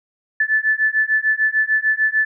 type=beating tone pair; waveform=sine; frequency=1742 / 1748.7 Hz; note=A6 / A6; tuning=-18 / -11 cents; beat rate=6.7 Hz; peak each=-18 dBFS; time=0.4-2.25 s; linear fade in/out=5 ms; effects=none

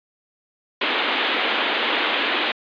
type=band-pass noise; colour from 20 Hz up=white; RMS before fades=-22 dBFS; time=0.81-2.52 s; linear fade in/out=5 ms; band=240 to 3600 Hz; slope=48 dB/octave; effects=resampled to 11025 Hz

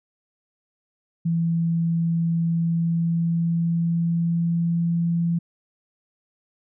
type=tone with pitch glide; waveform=sine; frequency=166.8 to 169.23 Hz; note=E3 to E3; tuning=+21 to +46 cents; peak=-19 dBFS; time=1.25-5.39 s; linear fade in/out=10 ms; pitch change=+25 cents; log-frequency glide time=2.48-4.94 s; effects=none

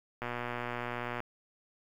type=click train; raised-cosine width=0.5 ms; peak=-21 dBFS; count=120; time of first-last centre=0.22-1.203 s; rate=121 Hz; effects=9-bit

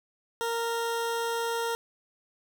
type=tone; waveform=20% pulse; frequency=463.6 Hz; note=A#4; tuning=10 cents flat; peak=-23 dBFS; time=0.41-1.75 s; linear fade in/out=0 ms; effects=none

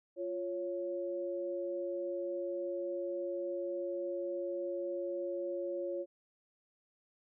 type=tone pair together; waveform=sine; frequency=349.2 / 554.3 Hz; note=F4 / C#5; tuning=0 / 0 cents; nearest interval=minor sixth; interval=800 cents; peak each=-38 / -37 dBFS; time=0.16-6.06 s; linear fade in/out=50 ms; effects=none

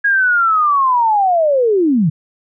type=linear sweep; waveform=sine; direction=down; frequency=1654 to 141.1 Hz; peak=-10 dBFS; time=0.04-2.1 s; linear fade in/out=10 ms; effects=none

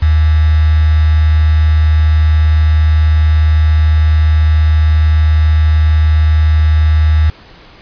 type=tone with quantisation; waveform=sine; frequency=77.78 Hz; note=D#2; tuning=in tune; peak=-6 dBFS; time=0.02-7.3 s; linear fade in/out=5 ms; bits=4; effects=pink hiss -39 dBFS RMS until 7.81 s + resampled to 11025 Hz

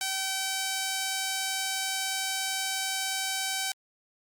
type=tone; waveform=5% pulse; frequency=769 Hz; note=G5; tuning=33 cents flat; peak=-17 dBFS; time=0.01-3.72 s; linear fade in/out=2 ms; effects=Opus 48 kbps

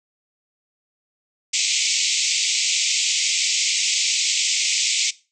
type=band-pass noise; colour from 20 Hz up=white; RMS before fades=-21 dBFS; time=1.53-5.11 s; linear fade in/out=10 ms; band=2100 to 7800 Hz; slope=96 dB/octave; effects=noise-tail reverb RT60 0.3 s tail -19 dB re dry

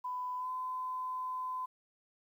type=tone with pitch glide; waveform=sine; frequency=1000 to 1018.1 Hz; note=B5 to C6; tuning=+21 to -48 cents; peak=-35 dBFS; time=0.04-1.66 s; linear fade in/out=10 ms; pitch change=+31 cents; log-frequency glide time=0.36-0.49 s; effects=11-bit

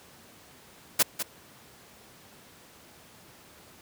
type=noise with echo; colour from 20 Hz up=white; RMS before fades=-20 dBFS; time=0.99-1.03 s; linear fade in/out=10 ms; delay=200 ms; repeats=1; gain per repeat=-10 dB; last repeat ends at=1.23 s; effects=pink hiss -53 dBFS RMS until 3.81 s + high-pass 100 Hz 12 dB/octave

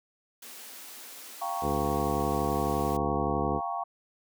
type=high-pass noise; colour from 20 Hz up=white; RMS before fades=-45 dBFS; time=0.42-2.97 s; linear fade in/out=5 ms; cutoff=210 Hz; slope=96 dB/octave
type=chord; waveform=sine; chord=G half-diminished seventh; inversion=third; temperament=equal; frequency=698.5 / 784 / 932.3 / 1108.7 Hz; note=F5 / G5 / Bb5 / Db6; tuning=0 / 0 / 0 / 0 cents; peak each=-34 / -35 / -38 / -35 dBFS; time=1.41-3.84 s; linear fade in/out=10 ms
type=harmonic tone; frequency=71.7 Hz; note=D2; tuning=41 cents flat; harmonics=1 / 2 / 3 / 4 / 5 / 6 / 7; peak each=-35 / -35 / -35 / -35 / -35 / -35 / -35 dBFS; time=1.61-3.61 s; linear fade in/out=50 ms
effects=none

